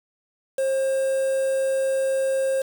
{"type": "tone with quantisation", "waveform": "triangle", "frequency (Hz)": 534, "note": "C5", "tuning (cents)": 35, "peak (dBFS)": -18, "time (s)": [0.58, 2.62], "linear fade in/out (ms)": 5, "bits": 6, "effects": []}